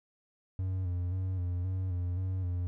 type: tone with vibrato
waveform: triangle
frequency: 91.1 Hz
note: F#2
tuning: 26 cents flat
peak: -28 dBFS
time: 0.59-2.67 s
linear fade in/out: 0 ms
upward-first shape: square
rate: 1.9 Hz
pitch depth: 45 cents each way
effects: none